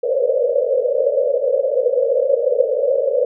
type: band-pass noise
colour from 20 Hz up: white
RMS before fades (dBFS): -17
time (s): 0.03-3.25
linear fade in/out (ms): 2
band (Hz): 480 to 570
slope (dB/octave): 96
effects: none